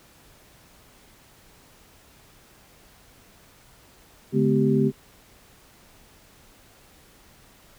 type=tone cluster; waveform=sine; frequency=143 / 211.8 / 251.9 / 390.1 Hz; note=D3 / G#3 / B3 / G4; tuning=-46 / +34 / +34 / -8 cents; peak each=-23 dBFS; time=4.32-4.92 s; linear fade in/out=50 ms; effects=pink hiss -54 dBFS RMS until 7.78 s